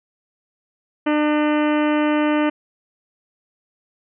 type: harmonic tone with a mistuned harmonic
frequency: 300 Hz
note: D4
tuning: 37 cents sharp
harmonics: 1 / 2 / 3 / 4 / 5 / 6 / 7 / 8 / 9 / 10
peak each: -17 / -23 / -27 / -29 / -31 / -33 / -34 / -35 / -36 / -37 dBFS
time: 1.06-2.5 s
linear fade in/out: 10 ms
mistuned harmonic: 7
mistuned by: -42 cents
effects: none